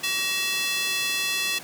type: tone with high-pass filter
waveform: square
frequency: 378.4 Hz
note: F#4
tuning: 39 cents sharp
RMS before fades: -26 dBFS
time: 0.03-1.59 s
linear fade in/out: 10 ms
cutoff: 2800 Hz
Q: 1.8
effects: pink hiss -41 dBFS RMS until 1.63 s + high-pass 200 Hz 12 dB/octave